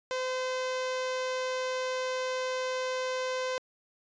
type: tone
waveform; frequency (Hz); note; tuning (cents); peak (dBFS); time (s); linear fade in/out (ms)
sawtooth; 513; C5; -34; -26; 0.11-3.58; 0
effects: resampled to 16000 Hz